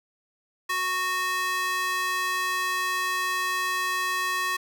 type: tone with high-pass filter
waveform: square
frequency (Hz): 368.7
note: F#4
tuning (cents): -6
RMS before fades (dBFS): -27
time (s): 0.69-4.57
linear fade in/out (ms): 10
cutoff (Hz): 1400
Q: 2.5
effects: none